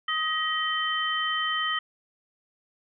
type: tone cluster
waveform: sine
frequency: 1257 / 1900 / 3085 Hz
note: D#6 / A#6 / G7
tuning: +17 / +33 / -28 cents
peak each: -29 dBFS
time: 0.08-1.79 s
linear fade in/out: 5 ms
effects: none